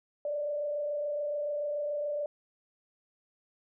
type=tone with frequency modulation; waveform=sine; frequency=587.3 Hz; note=D5; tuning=in tune; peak=-30 dBFS; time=0.25-2.26 s; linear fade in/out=2 ms; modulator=27 Hz; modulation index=0.52; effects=none

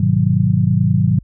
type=chord; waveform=sine; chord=G# minor seventh; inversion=none; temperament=equal with one note detuned; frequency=103.83 / 125.85 / 155.56 / 185 Hz; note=G#2 / B2 / D#3 / F#3; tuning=0 / +33 / 0 / 0 cents; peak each=-17 dBFS; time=0-1.19 s; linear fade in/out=5 ms; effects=added 50 Hz sine -39 dBFS peak until 1.23 s

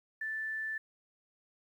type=tone; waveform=sine; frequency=1760 Hz; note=A6; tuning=in tune; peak=-34 dBFS; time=0.21-0.78 s; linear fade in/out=5 ms; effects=11-bit

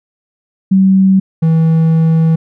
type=tone pair in turn; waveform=sine / triangle; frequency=191.2 / 161.94 Hz; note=G3 / E3; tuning=-43 / -30 cents; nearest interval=minor third; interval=287 cents; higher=first; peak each=-5 dBFS; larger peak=neither; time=0.71-1.2 / 1.42-2.36 s; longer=second; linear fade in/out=10 ms; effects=none

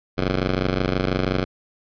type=ring-modulated tone; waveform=10% pulse; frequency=93 Hz; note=F#2; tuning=9 cents sharp; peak=-9 dBFS; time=0.17-1.45 s; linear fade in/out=20 ms; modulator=33.6 Hz; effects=resampled to 11025 Hz

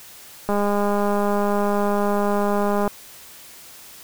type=click train; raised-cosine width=1 ms; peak=-9 dBFS; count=488; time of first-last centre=0.49-2.877 s; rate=204 Hz; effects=white hiss -43 dBFS RMS until 4.03 s

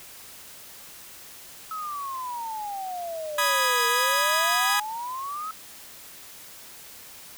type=exponential two-way sweep; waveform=sine; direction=down then up; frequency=1300 to 466.2 to 1300 Hz; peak=-30 dBFS; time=1.71-5.51 s; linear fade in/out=2 ms; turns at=3.87 s
type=chord; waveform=sawtooth; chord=G# minor; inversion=first; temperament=equal; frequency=987.8 / 1244.5 / 1661.2 Hz; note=B5 / D#6 / G#6; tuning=0 / 0 / 0 cents; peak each=-22 dBFS; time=3.38-4.8 s; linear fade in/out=5 ms
effects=white hiss -45 dBFS RMS until 7.37 s

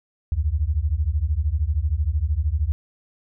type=beating tone pair; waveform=sine; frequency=69.3 / 82.3 Hz; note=C#2 / E2; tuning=0 / -2 cents; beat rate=13 Hz; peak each=-22 dBFS; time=0.32-2.72 s; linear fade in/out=0 ms; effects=none

